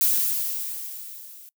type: noise with level ramp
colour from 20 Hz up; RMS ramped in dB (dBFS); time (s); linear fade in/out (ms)
violet; -19 to -46; 0.01-1.49; 0
effects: noise-tail reverb RT60 0.1 s tail -23 dB re dry